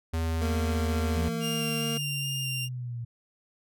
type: tone with pitch glide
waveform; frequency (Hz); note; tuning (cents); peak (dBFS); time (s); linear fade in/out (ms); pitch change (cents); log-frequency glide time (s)
square; 81.6 to 80.99; E2 to E2; -17 to -30; -27; 0.13-1.29; 10; -13; 0.64-1.01
type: tone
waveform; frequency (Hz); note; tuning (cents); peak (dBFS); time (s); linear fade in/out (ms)
25% pulse; 229.1; A#3; -30; -27; 0.41-1.98; 10
type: linear sweep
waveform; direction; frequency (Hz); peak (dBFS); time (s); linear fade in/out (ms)
sine; down; 170 to 116.54; -32; 1.16-3.05; 10
type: tone with vibrato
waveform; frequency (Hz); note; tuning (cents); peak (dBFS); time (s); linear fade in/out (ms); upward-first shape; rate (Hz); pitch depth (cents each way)
sawtooth; 2796; F7; +1; -28; 1.4-2.69; 50; square; 2.4; 8
effects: none